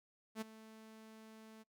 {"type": "tone with ADSR envelope", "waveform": "sawtooth", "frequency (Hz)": 220, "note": "A3", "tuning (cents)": 0, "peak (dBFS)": -34, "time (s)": [0.35, 1.64], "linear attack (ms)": 63, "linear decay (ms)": 16, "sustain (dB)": -17, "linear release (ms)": 24, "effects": ["noise-tail reverb RT60 0.1 s tail -23 dB re dry"]}